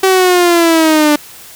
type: linear sweep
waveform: sawtooth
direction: down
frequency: 383.6 to 293.7 Hz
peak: -3 dBFS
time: 0.03-1.16 s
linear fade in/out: 5 ms
effects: white hiss -35 dBFS RMS until 1.55 s